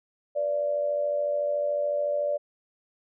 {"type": "tone with amplitude modulation", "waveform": "sine", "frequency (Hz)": 583, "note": "D5", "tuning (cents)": -13, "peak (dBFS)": -21, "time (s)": [0.35, 2.38], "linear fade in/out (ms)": 20, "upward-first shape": "sine", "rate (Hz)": 93.8, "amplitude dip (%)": 60, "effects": []}